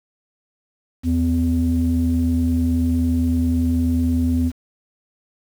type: tone pair together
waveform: sine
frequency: 80.45 / 251.9 Hz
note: E2 / B3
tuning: -42 / +34 cents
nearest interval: octave + minor sixth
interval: 1976 cents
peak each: -18 / -17 dBFS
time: 1.03-4.52 s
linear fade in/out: 50 ms
effects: tanh soft clip ceiling -10 dBFS + 7-bit